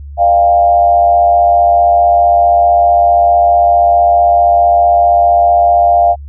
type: tone with frequency modulation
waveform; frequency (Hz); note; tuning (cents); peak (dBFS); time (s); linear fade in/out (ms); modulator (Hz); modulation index
sine; 698.5; F5; 0; -5; 0.17-6.16; 50; 95.4; 0.65
effects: added 71 Hz sine -25 dBFS peak until 6.28 s